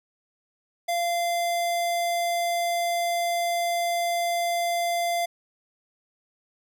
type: tone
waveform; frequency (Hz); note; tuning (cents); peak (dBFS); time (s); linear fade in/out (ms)
square; 690; F5; -21; -24; 0.88-5.26; 10
effects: none